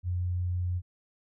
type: tone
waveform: sine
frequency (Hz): 89.4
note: F2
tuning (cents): +41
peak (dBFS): -27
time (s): 0.03-0.82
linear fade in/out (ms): 50
effects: none